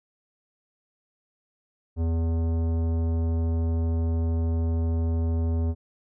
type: tone with tanh clipping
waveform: sine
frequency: 82.41 Hz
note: E2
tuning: in tune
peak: -24 dBFS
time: 1.96-5.75 s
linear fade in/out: 50 ms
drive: 15 dB
effects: none